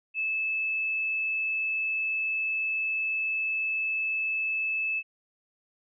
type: tone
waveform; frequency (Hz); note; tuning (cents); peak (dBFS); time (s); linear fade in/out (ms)
sine; 2614; E7; -15; -26; 0.14-5.03; 50
effects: none